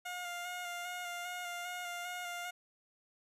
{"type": "tone with vibrato", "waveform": "15% pulse", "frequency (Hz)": 709, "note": "F5", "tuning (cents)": 26, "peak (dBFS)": -33, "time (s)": [0.05, 2.51], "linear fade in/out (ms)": 10, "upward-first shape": "square", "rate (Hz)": 2.5, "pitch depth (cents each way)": 19, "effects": ["resampled to 32000 Hz"]}